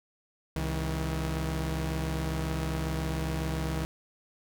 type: tone pair together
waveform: sawtooth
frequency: 67.33 / 160 Hz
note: C#2 / D#3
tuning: -50 / +49 cents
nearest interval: octave + minor third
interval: 1499 cents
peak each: -28 dBFS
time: 0.56-3.85 s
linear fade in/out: 0 ms
effects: none